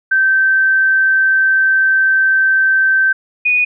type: tone pair in turn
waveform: sine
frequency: 1552 / 2472 Hz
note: G6 / D#7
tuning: -18 / -12 cents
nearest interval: minor sixth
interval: 806 cents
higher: second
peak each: -9 / -10 dBFS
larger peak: first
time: 0.11-3.13 / 3.45-3.65 s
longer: first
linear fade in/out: 10 ms
effects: none